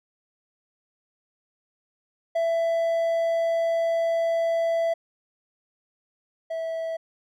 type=tone pair in turn; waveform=triangle; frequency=665 / 654 Hz; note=E5 / E5; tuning=+15 / -14 cents; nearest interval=unison; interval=29 cents; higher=first; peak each=-19 / -25 dBFS; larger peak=first; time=2.35-4.94 / 6.5-6.97 s; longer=first; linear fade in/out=10 ms; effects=none